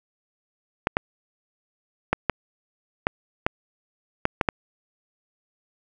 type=clicks; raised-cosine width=0.5 ms; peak=-4 dBFS; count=9; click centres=0.871 / 0.969 / 2.13 / 2.297 / 3.069 / 3.465 / 4.254 / 4.412 / 4.488 s; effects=none